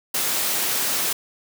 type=high-pass noise; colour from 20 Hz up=white; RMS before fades=-23 dBFS; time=0.14-1.13 s; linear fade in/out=5 ms; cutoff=160 Hz; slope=12 dB/octave; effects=none